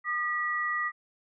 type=tone pair together; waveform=sine; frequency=1217 / 1936.3 Hz; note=D#6 / B6; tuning=-39 / -35 cents; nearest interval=minor sixth; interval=804 cents; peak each=-31 / -29 dBFS; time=0.04-0.92 s; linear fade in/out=50 ms; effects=none